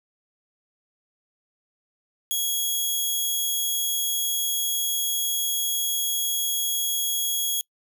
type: tone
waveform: 10% pulse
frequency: 3322 Hz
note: G#7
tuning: in tune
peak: -15 dBFS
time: 2.31-7.61 s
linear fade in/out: 0 ms
effects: noise-tail reverb RT60 0.1 s tail -26 dB re dry